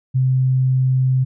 sine tone, 130 Hz, C3, 11 cents flat, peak -13 dBFS, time 0.14-1.25 s, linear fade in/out 20 ms, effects none

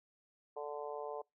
harmonic tone, 146.83 Hz, D3, in tune, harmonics 3 / 4 / 5 / 6 / 7, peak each -43 / -45 / -47 / -49 / -50 dBFS, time 0.56-1.22 s, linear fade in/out 10 ms, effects noise-tail reverb RT60 0.2 s tail -26 dB re dry

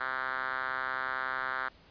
5% pulse tone with band-pass filter, 130.81 Hz, C3, in tune, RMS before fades -34 dBFS, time 0-1.69 s, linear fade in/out 10 ms, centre 1500 Hz, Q 2.9, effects pink hiss -59 dBFS RMS until 1.9 s + resampled to 11025 Hz

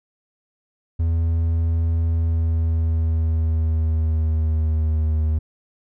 triangle tone with pitch glide, 82.41 to 77.92 Hz, E2 to D#2, 0 to +3 cents, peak -15 dBFS, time 0.99-5.39 s, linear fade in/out 10 ms, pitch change -97 cents, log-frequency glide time 2.07-5.18 s, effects none

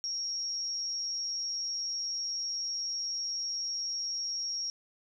sine tone with amplitude modulation, 5588 Hz, F8, in tune, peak -29 dBFS, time 0.04-4.7 s, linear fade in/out 0 ms, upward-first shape sine, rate 180 Hz, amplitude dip 60%, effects none

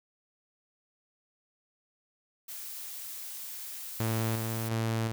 blue noise, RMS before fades -41 dBFS, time 2.48-4.69 s, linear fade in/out 10 ms
sawtooth tone with tremolo, 112.6 Hz, A2, 40 cents sharp, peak -24 dBFS, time 4-5.12 s, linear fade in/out 0 ms, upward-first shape square, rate 1.4 Hz, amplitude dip 35%
effects none

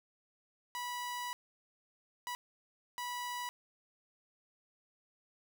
sawtooth tone bursts at uneven times, 979 Hz, B5, 15 cents flat, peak -34 dBFS, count 3, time 0.75-1.33 / 2.27-2.35 / 2.98-3.49 s, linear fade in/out 0 ms, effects none

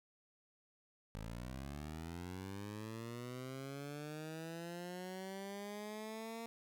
15% pulse linear sweep, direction up, 51.9 to 230.9 Hz, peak -38 dBFS, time 1.15-6.46 s, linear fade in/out 0 ms, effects none

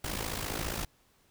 pink noise with amplitude modulation, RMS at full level -32 dBFS, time 0.04-0.85 s, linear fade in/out 5 ms, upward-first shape sine, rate 54.6 Hz, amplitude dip 70%, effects pink hiss -67 dBFS RMS until 1.3 s

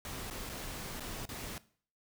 pink noise with dropouts, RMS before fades -42 dBFS, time 0.05-1.58 s, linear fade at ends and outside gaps 1 ms, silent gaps 0.301-0.309 / 0.493-0.497 / 0.997-1.005 / 1.254-1.29 s, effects noise-tail reverb RT60 0.5 s tail -19 dB re dry

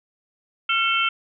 sine tone cluster, 1371 / 2197 / 2667 / 3118 Hz, F6 / C#7 / E7 / G7, -32 / -16 / +20 / -10 cents, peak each -22 / -27 / -24 / -24 dBFS, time 0.69-1.09 s, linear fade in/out 5 ms, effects none

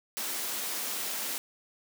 white high-pass noise, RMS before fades -34 dBFS, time 0.17-1.38 s, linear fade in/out 0 ms, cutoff 190 Hz, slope 48 dB/octave, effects none

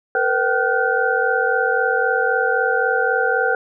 sine tone cluster, 459.2 / 503 / 768 / 1431 / 1527 Hz, A#4 / B4 / G5 / F6 / G6, -26 / +32 / -36 / +42 / -46 cents, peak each -22 dBFS, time 0.15-3.55 s, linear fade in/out 2 ms, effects none

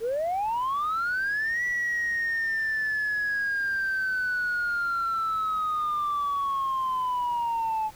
sine linear two-way sweep, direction up then down, 430 to 1955 to 858 Hz, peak -23 dBFS, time 0-7.91 s, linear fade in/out 50 ms, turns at 1.64 s, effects tanh soft clip ceiling -22 dBFS + pink hiss -51 dBFS RMS until 7.95 s

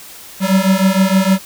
square beating tone pair, 187.9 / 194.4 Hz, F#3 / G3, +27 / -14 cents, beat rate 6.5 Hz, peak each -14 dBFS, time 0.4-1.39 s, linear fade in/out 50 ms, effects white hiss -36 dBFS RMS until 1.45 s

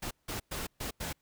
pink noise bursts at uneven times, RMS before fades -37 dBFS, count 5, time 0.02-0.11 / 0.28-0.4 / 0.51-0.67 / 0.8-0.91 / 1-1.13 s, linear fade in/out 10 ms, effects pink hiss -75 dBFS RMS until 1.21 s

